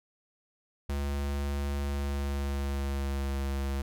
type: tone with pitch glide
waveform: square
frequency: 70.7 to 68.61 Hz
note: C#2 to C#2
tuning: +35 to -17 cents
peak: -30 dBFS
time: 0.89-3.82 s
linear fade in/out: 5 ms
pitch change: -52 cents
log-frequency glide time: 1.86-3.4 s
effects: none